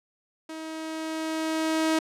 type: tone with level ramp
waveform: sawtooth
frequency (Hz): 318.3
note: D#4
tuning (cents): +39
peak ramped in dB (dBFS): -32 to -17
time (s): 0.49-1.99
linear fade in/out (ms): 5
effects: low-pass 10000 Hz 12 dB/octave